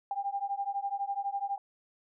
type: beating tone pair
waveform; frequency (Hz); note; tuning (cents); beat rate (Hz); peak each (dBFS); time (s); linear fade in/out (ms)
sine; 792 / 804; G5 / G5; +18 / +44; 12; -34 / -34; 0.11-1.58; 2
effects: none